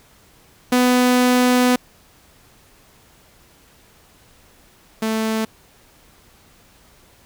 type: tone pair in turn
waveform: sawtooth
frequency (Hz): 249.2 / 220.7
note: B3 / A3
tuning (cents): +16 / +5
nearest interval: major second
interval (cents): 211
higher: first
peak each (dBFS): -9 / -15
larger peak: first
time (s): 0.72-1.76 / 5.02-5.45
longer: first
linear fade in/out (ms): 5
effects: pink hiss -52 dBFS RMS until 7.25 s